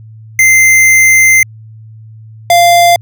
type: tone pair in turn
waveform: square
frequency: 2080 / 694.1 Hz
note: C7 / F5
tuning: -11 / -11 cents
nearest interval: octave + perfect fifth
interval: 1900 cents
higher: first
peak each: -4 dBFS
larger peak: neither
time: 0.39-1.43 / 2.5-2.96 s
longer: first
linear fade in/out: 2 ms
effects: added 110 Hz sine -30 dBFS peak until 3.01 s